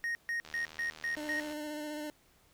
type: tone bursts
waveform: triangle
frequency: 1864.7 Hz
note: A#6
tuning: in tune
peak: -30 dBFS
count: 6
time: 0.04-1.4 s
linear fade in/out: 0 ms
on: 110 ms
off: 140 ms
type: click train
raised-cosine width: 0.2 ms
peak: -30 dBFS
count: 85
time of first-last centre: 0.45-1.524 s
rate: 78.2 Hz
type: tone with vibrato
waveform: 25% pulse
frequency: 300.6 Hz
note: D4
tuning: 40 cents sharp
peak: -34 dBFS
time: 1.17-2.1 s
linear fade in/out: 0 ms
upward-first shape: square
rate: 15 Hz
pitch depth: 19 cents each way
effects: pink hiss -66 dBFS RMS until 2.53 s